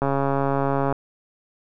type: click train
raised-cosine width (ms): 1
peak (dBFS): -9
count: 126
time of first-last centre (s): 0.02-0.926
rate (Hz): 138
effects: none